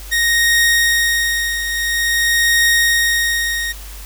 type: tone with tremolo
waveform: sawtooth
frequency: 1864.7 Hz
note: A#6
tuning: in tune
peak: -7 dBFS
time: 0.11-3.73 s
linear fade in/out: 20 ms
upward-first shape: triangle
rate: 0.49 Hz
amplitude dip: 65%
effects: added 50 Hz sine -31 dBFS peak until 4.05 s + white hiss -37 dBFS RMS until 4.05 s